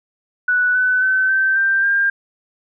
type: tone with pitch steps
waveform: sine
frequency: 1480 / 1503.3 / 1526.9 / 1550.9 / 1575.3 / 1600 Hz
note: F#6 / F#6 / G6 / G6 / G6 / G6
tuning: 0 / +27 / -46 / -19 / +8 / +35 cents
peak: -13 dBFS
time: 0.48-2.1 s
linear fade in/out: 5 ms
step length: 270 ms
effects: none